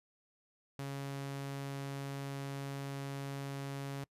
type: tone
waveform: sawtooth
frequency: 138.59 Hz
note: C#3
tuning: in tune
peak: -35 dBFS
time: 0.79-4.04 s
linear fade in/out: 0 ms
effects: noise-tail reverb RT60 0.1 s tail -25 dB re dry + resampled to 32000 Hz